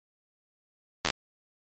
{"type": "slowing click train", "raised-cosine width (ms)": 0.2, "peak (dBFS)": -7, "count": 5, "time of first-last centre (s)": [1.05, 1.102], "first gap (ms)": 11, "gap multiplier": 1.11, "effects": ["MP3 32 kbps"]}